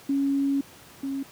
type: tone pair in turn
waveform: sine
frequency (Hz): 277.2 / 273.1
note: C#4 / C#4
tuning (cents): 0 / -26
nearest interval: unison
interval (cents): 26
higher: first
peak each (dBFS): -21 / -27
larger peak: first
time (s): 0.09-0.61 / 1.03-1.23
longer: first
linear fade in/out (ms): 5
effects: pink hiss -49 dBFS RMS until 1.31 s + high-pass 100 Hz 12 dB/octave